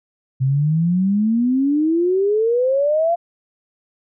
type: exponential sweep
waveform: sine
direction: up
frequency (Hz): 128.5 to 698.5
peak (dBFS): -14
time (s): 0.4-3.16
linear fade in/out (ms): 20
effects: none